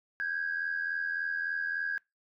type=tone pair together; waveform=sine; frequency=1563 / 1646.5 Hz; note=G6 / G#6; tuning=-6 / -15 cents; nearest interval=minor second; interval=91 cents; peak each=-34 / -31 dBFS; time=0.2-1.98 s; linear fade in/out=0 ms; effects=noise-tail reverb RT60 0.2 s tail -24 dB re dry + tanh soft clip ceiling -24 dBFS